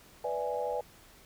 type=chord; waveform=sine; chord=E dominant seventh; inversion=second; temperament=equal; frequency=493.9 / 587.3 / 659.3 / 830.6 Hz; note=B4 / D5 / E5 / G#5; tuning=0 / 0 / 0 / 0 cents; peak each=-34 / -36 / -40 / -36 dBFS; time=0.24-0.81 s; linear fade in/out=5 ms; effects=pink hiss -57 dBFS RMS until 1.25 s